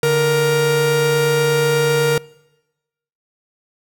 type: tone pair together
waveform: 45% pulse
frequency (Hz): 146.83 / 468.7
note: D3 / A#4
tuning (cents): 0 / +9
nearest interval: octave + minor sixth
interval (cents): 2009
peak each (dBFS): -20 / -14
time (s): 0.03-2.18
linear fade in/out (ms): 2
effects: noise-tail reverb RT60 1.0 s tail -24 dB re dry